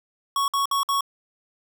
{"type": "tone bursts", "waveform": "square", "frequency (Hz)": 1110, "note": "C#6", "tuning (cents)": 2, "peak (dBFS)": -21, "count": 4, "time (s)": [0.36, 1.008], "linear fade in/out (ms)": 2, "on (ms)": 120, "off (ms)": 56, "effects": []}